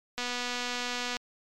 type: click train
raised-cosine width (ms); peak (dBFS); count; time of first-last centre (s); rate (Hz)
0.2; -16; 243; 0.18-1.168; 245
effects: MP3 96 kbps